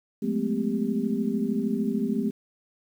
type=tone cluster; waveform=sine; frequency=179.7 / 208 / 221.2 / 254.2 / 395.9 Hz; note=F3 / G#3 / A3 / C4 / G4; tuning=+50 / +3 / +9 / -50 / +17 cents; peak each=-35 / -29 / -28 / -29 / -33 dBFS; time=0.22-2.31 s; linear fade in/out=10 ms; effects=9-bit